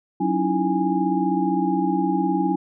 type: tone cluster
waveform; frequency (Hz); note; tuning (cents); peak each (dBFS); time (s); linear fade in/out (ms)
sine; 184.7 / 277.8 / 313.6 / 333.1 / 824; F#3 / C#4 / D#4 / E4 / G#5; -3 / +4 / +14 / +18 / -14; -25; 0.2-2.56; 10
effects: none